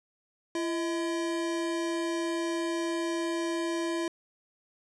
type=tone pair together; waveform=square; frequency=337.1 / 636.4 Hz; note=E4 / D#5; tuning=+39 / +39 cents; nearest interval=major seventh; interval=1100 cents; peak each=-30 / -38 dBFS; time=0.55-4.08 s; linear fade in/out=2 ms; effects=resampled to 22050 Hz